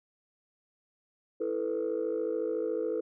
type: chord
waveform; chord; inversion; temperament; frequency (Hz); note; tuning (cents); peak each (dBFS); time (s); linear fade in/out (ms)
sine; E suspended fourth; none; equal; 329.6 / 440 / 493.9; E4 / A4 / B4; 0 / 0 / 0; -34 / -31 / -32; 1.4-3.01; 10
effects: tanh soft clip ceiling -23 dBFS